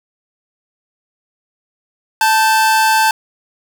45% pulse tone pair together, 880 / 1555.4 Hz, A5 / G6, 0 / -14 cents, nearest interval minor seventh, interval 986 cents, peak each -11 / -16 dBFS, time 2.21-3.11 s, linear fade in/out 2 ms, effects none

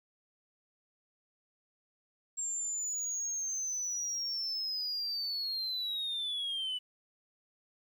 sine linear sweep, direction down, 7459 to 2960 Hz, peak -31 dBFS, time 2.37-6.79 s, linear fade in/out 20 ms, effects tanh soft clip ceiling -31 dBFS + 11-bit

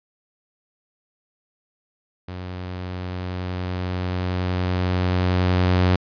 sawtooth tone with level ramp, 91 Hz, F#2, 28 cents flat, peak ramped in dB -27 to -11 dBFS, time 2.28-5.96 s, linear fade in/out 5 ms, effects resampled to 11025 Hz

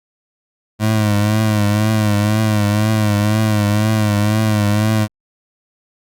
25% pulse tone with vibrato, 106.2 Hz, G#2, 39 cents sharp, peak -9 dBFS, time 0.79-5.08 s, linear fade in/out 50 ms, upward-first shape triangle, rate 2 Hz, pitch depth 67 cents each way, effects Opus 48 kbps

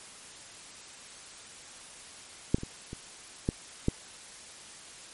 clicks, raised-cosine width 3 ms, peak -9 / -30 / -23 / -25 / -13 / -11 dBFS, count 6, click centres 2.545 / 2.584 / 2.634 / 2.931 / 3.489 / 3.884 s, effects white hiss -48 dBFS RMS until 5.13 s + MP3 48 kbps

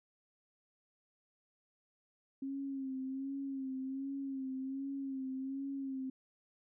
sine tone with vibrato, 268.9 Hz, C4, 47 cents sharp, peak -37 dBFS, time 2.42-6.1 s, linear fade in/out 5 ms, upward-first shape sine, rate 1.3 Hz, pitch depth 44 cents each way, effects none

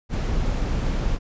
brown noise, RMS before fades -23 dBFS, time 0.09-1.19 s, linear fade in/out 50 ms, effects resampled to 16000 Hz

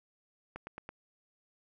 click train, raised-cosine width 0.5 ms, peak -27 dBFS, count 4, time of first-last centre 0.56-0.891 s, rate 9.07 Hz, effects none

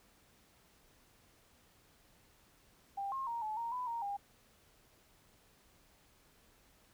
sine tone with pitch steps, 794 / 1070 / 934 / 861 / 930 / 998 / 931 / 805 Hz, G5 / C6 / A#5 / A5 / A#5 / B5 / A#5 / G5, +22 / +38 / +3 / -38 / -4 / +18 / -2 / +46 cents, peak -36 dBFS, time 2.97-4.17 s, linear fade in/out 10 ms, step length 150 ms, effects pink hiss -67 dBFS RMS until 6.93 s

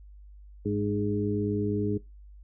harmonic tone with a mistuned harmonic, 103.6 Hz, G#2, 4 cents flat, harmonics 1 / 2 / 3 / 4, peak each -31 / -31 / -31 / -31 dBFS, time 0.65-1.98 s, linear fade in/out 10 ms, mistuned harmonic 3, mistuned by -27 cents, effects noise-tail reverb RT60 0.2 s tail -20 dB re dry + added 50 Hz sine -46 dBFS peak until 2.43 s

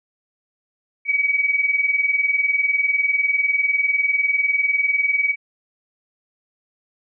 sine tone pair together, 2266 / 2286 Hz, C#7 / D7, +37 / -47 cents, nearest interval unison, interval 16 cents, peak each -18 / -22 dBFS, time 1.05-5.36 s, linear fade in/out 50 ms, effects none

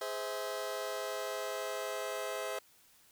sawtooth chord, Ab augmented, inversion none, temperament just, 415.3 / 519.1 / 648.9 Hz, Ab4 / C5 / E5, 0 / -14 / -27 cents, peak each -38 / -36 / -36 dBFS, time 0.01-2.59 s, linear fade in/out 5 ms, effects white hiss -64 dBFS RMS until 3.11 s

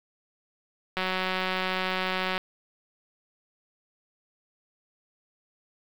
click train, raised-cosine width 0.3 ms, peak -12 dBFS, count 263, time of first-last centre 0.97-2.379 s, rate 186 Hz, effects low-pass 5000 Hz 12 dB/octave + 7-bit

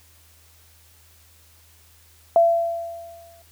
sine tone with exponential decay, 675 Hz, E5, 41 cents sharp, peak -10 dBFS, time 2.36-3.42 s, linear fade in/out 1 ms, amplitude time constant 230 ms, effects added 81 Hz sine -55 dBFS peak until 3.51 s + white hiss -55 dBFS RMS until 3.51 s

